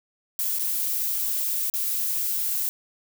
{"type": "noise with dropouts", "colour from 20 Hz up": "violet", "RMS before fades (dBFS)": -26, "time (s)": [0.39, 2.69], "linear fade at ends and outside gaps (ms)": 0, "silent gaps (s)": [[0.586, 0.594], [1.699, 1.738]], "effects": []}